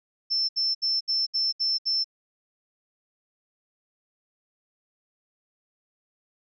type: tone bursts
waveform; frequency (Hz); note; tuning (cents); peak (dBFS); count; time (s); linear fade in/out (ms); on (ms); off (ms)
sine; 5330; E8; +18; -22; 7; 0.3-2.044; 20; 190; 69
effects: none